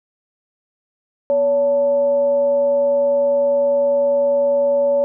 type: tone with frequency modulation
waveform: sine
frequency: 565 Hz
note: C#5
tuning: 33 cents sharp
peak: -13 dBFS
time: 1.3-5.04 s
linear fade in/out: 0 ms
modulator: 320 Hz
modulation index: 0.23
effects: none

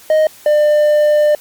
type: tone pair in turn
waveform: triangle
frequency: 622.3 / 598.3 Hz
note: D#5 / D5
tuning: 0 / +32 cents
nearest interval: minor second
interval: 68 cents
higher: first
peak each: -6 dBFS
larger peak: neither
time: 0.1-0.27 / 0.46-1.35 s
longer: second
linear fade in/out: 2 ms
effects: white hiss -41 dBFS RMS until 1.4 s + MP3 96 kbps

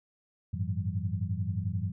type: tone cluster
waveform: sine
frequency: 92.8 / 104.1 / 115.6 / 165.4 / 190 Hz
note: F#2 / G#2 / A#2 / E3 / F#3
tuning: +6 / +5 / -14 / +6 / +46 cents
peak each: -33 / -33 / -39 / -38 / -39 dBFS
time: 0.53-1.92 s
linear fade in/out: 10 ms
effects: none

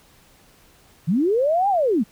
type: linear two-way sweep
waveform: sine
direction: up then down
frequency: 143.4 to 826 to 182.8 Hz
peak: -16 dBFS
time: 1.07-2.04 s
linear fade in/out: 20 ms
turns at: 1.69 s
effects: pink hiss -54 dBFS RMS until 2.11 s

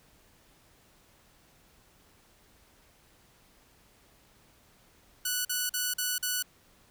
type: tone bursts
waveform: 5% pulse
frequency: 1480 Hz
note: F#6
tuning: in tune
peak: -17 dBFS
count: 5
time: 5.25-6.426 s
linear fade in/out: 5 ms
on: 200 ms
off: 44 ms
effects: pink hiss -62 dBFS RMS until 6.9 s

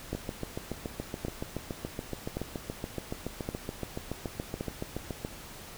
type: two click trains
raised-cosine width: 2 ms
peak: -20 / -19 dBFS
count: 37 / 5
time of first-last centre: 0.15-5.249 / 0.13-4.609 s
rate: 7.06 / 0.893 Hz
effects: pink hiss -46 dBFS RMS until 5.77 s

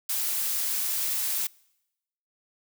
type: noise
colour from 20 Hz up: blue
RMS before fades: -28 dBFS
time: 0.09-1.47 s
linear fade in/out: 5 ms
effects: noise-tail reverb RT60 0.9 s tail -25 dB re dry

